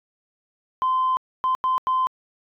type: tone bursts at uneven times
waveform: sine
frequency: 1033 Hz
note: C6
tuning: 22 cents flat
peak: -17 dBFS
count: 4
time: 0.82-1.17 / 1.44-1.55 / 1.64-1.78 / 1.87-2.07 s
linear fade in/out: 0 ms
effects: tanh soft clip ceiling -15 dBFS